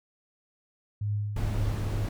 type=tone with tremolo; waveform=sine; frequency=103.83 Hz; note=G#2; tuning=in tune; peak=-25 dBFS; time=1.01-2.06 s; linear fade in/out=5 ms; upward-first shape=triangle; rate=2.1 Hz; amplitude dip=60%
type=noise; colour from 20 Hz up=brown; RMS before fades=-31 dBFS; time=1.36-2.09 s; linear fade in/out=5 ms
effects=none